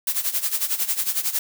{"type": "noise with tremolo", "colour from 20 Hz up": "blue", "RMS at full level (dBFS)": -21, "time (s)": [0.07, 1.39], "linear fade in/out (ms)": 2, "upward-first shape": "sine", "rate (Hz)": 11, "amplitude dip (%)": 80, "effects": []}